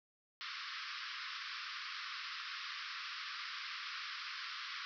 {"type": "band-pass noise", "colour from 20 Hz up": "pink", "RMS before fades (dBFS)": -45, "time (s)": [0.41, 4.85], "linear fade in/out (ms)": 0, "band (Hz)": [1100, 5400], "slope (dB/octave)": 96, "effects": []}